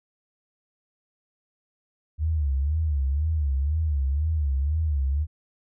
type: tone with vibrato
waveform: sine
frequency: 73.42 Hz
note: D2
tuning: in tune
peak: -21 dBFS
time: 2.18-5.27 s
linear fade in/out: 50 ms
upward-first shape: sine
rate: 2 Hz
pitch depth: 160 cents each way
effects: none